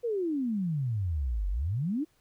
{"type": "exponential two-way sweep", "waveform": "sine", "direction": "down then up", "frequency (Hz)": [493.9, 44.96, 330.1], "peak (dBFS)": -27, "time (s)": [0.03, 2.05], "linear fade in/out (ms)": 20, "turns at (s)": 1.49, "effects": ["pink hiss -69 dBFS RMS until 2.2 s"]}